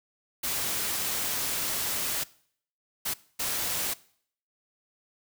white noise bursts at uneven times, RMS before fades -30 dBFS, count 3, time 0.43-2.24 / 3.05-3.14 / 3.39-3.94 s, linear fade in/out 10 ms, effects noise-tail reverb RT60 0.6 s tail -21 dB re dry

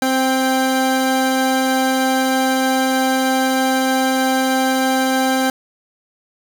30% pulse tone pair together, 261.6 / 788 Hz, C4 / G5, 0 / +9 cents, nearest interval octave + perfect fifth, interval 1909 cents, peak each -14 / -16 dBFS, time 0.02-5.5 s, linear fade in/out 2 ms, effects none

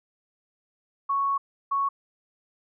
sine tone pair in turn, 1108.7 / 1108.7 Hz, C#6 / C#6, 0 / 0 cents, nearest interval unison, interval 0 cents, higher neither, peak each -22 dBFS, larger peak neither, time 1.09-1.38 / 1.71-1.89 s, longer first, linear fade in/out 10 ms, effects none

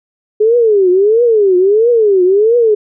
sine tone with vibrato, 416.6 Hz, G#4, 5 cents sharp, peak -6 dBFS, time 0.4-2.75 s, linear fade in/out 10 ms, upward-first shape triangle, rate 1.5 Hz, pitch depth 280 cents each way, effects none

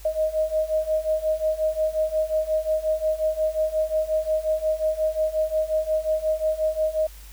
sine beating tone pair, 622.3 / 627.9 Hz, D#5 / D#5, 0 / +16 cents, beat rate 5.6 Hz, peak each -25 / -23 dBFS, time 0.05-7.07 s, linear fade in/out 5 ms, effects added 50 Hz sine -41 dBFS peak until 7.32 s + white hiss -49 dBFS RMS until 7.32 s

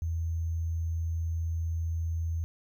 sine tone with sample-and-hold, 82.41 Hz, E2, in tune, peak -28 dBFS, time 0.02-2.44 s, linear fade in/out 0 ms, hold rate 6300 Hz, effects none

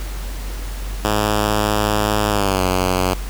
5% pulse tone with pitch glide, 104.9 to 92.38 Hz, G#2 to F#2, +18 to -2 cents, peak -5 dBFS, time 1.05-3.14 s, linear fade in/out 0 ms, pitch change -220 cents, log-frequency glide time 2.3-2.63 s, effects added 47 Hz sine -24 dBFS peak until 3.29 s + pink hiss -35 dBFS RMS until 3.29 s

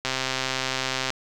click train, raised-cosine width 0.2 ms, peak -8 dBFS, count 139, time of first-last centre 0.05-1.103 s, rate 131 Hz, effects none

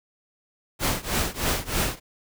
pink noise with tremolo, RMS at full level -22 dBFS, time 0.79-2 s, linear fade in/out 50 ms, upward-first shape triangle, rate 3.2 Hz, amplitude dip 95%, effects none

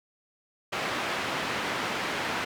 white band-pass noise, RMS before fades -31 dBFS, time 0.72-2.45 s, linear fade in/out 10 ms, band 120 to 2200 Hz, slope 12 dB/octave, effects none

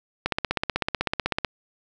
click train, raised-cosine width 0.3 ms, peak -7 dBFS, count 20, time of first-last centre 0.26-1.448 s, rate 16 Hz, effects none

